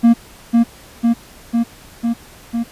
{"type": "tone with echo", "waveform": "triangle", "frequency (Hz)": 233.1, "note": "A#3", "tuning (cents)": 0, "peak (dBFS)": -4, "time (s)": [0.03, 0.14], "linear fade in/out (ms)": 20, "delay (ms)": 500, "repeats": 5, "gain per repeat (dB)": -2, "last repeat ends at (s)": 2.64, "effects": ["pink hiss -42 dBFS RMS until 2.71 s", "resampled to 32000 Hz"]}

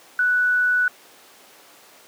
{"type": "tone", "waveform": "sine", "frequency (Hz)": 1481, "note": "F#6", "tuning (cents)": 1, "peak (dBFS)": -16, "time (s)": [0.19, 0.88], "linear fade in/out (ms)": 2, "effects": ["pink hiss -48 dBFS RMS until 2.07 s", "high-pass 400 Hz 12 dB/octave"]}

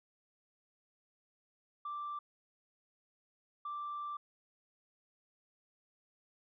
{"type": "tone bursts at uneven times", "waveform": "sine", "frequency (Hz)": 1175, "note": "D6", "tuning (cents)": 1, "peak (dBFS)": -37, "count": 2, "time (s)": [[1.85, 2.19], [3.65, 4.17]], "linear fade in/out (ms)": 5, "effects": ["tanh soft clip ceiling -35 dBFS"]}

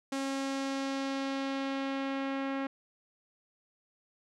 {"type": "tone with low-pass filter sweep", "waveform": "sawtooth", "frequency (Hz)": 271.8, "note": "C#4", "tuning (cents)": -34, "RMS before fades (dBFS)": -34, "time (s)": [0.12, 2.67], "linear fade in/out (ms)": 5, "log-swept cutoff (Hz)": [8300, 2200], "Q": 1.1, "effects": []}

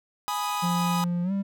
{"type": "chord", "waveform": "45% pulse", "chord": "G# minor", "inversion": "none", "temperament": "equal", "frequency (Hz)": [830.6, 987.8, 1244.5], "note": ["G#5", "B5", "D#6"], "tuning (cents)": [0, 0, 0], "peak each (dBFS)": -31, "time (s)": [0.28, 1.04], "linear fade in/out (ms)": 0}
{"type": "tone with pitch glide", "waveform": "triangle", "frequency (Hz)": [174.61, 197.13], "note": ["F3", "G3"], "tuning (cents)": [0, 10], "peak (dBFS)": -22, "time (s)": [0.62, 1.43], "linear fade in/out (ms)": 20, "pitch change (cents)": 210, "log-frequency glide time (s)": [1.23, 1.32]}
{"effects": []}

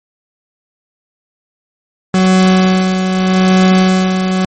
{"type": "tone with tremolo", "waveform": "40% pulse", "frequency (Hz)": 186.6, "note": "F#3", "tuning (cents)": 15, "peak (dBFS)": -5, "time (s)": [2.14, 4.45], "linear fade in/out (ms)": 2, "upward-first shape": "sine", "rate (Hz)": 0.83, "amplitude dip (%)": 50, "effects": ["MP3 32 kbps"]}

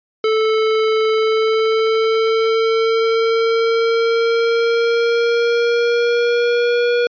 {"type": "tone with pitch glide", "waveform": "square", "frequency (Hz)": [438.3, 480.7], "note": ["A4", "B4"], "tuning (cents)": [-7, -47], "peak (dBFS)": -14, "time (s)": [0.24, 7.07], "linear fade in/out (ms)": 2, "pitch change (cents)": 160, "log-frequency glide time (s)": [1.1, 6.93], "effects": ["resampled to 11025 Hz"]}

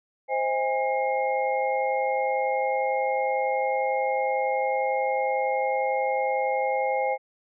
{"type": "tone cluster", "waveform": "sine", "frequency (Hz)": [523, 634, 816, 2139], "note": ["C5", "D#5", "G#5", "C7"], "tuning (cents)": [-1, 32, -31, 38], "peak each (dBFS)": [-26, -32, -26, -33], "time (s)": [0.28, 7.18], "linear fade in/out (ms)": 50, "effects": []}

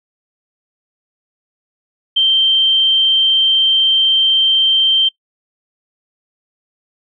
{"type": "tone", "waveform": "sine", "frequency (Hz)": 3136, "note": "G7", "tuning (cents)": 0, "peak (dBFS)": -9, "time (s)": [2.16, 5.09], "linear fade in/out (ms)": 10, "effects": ["noise-tail reverb RT60 0.1 s tail -22 dB re dry"]}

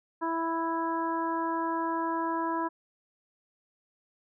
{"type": "harmonic tone", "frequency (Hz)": 329.6, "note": "E4", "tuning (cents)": 0, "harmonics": [1, 2, 3, 4, 5], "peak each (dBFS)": [-32, -38, -30, -40, -41], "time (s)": [0.21, 2.69], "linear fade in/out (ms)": 20, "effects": []}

